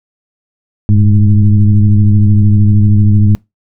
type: tone with frequency modulation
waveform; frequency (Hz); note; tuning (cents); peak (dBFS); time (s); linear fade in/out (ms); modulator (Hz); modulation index
sine; 100.5; G2; +44; -4; 0.89-3.35; 0; 107; 0.85
effects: noise-tail reverb RT60 0.2 s tail -25 dB re dry